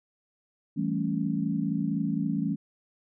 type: chord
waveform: sine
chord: A dominant seventh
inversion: second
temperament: equal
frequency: 164.81 / 196 / 220 / 277.2 Hz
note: E3 / G3 / A3 / C#4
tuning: 0 / 0 / 0 / 0 cents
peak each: -31 dBFS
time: 0.76-2.56 s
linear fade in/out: 20 ms
effects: none